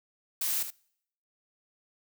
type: noise with echo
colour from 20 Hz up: blue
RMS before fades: -30 dBFS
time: 0.41-0.63 s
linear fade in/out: 5 ms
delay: 75 ms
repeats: 1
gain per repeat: -9 dB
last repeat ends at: 0.705 s
effects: noise-tail reverb RT60 0.7 s tail -26 dB re dry